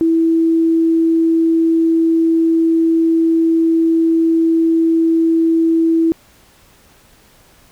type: tone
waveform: sine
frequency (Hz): 327.9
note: E4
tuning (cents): -9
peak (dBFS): -10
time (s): 0.01-6.12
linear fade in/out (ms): 0
effects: pink hiss -49 dBFS RMS until 7.71 s